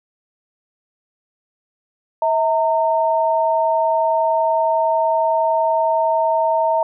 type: tone pair together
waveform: sine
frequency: 645.8 / 915 Hz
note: E5 / A#5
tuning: -36 / -32 cents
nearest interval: tritone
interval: 604 cents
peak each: -17 dBFS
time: 2.22-6.83 s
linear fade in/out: 2 ms
effects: none